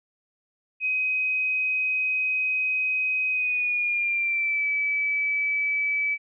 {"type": "tone with pitch glide", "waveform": "sine", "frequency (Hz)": [2520, 2298], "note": ["D#7", "D7"], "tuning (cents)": [21, -38], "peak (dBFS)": -22, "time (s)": [0.8, 6.18], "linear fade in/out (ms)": 50, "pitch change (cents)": -159, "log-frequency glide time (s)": [3.31, 4.67], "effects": []}